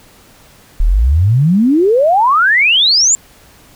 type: exponential sweep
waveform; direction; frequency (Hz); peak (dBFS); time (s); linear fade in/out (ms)
sine; up; 34.93 to 7459; -7; 0.8-3.15; 0
effects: pink hiss -44 dBFS RMS until 3.75 s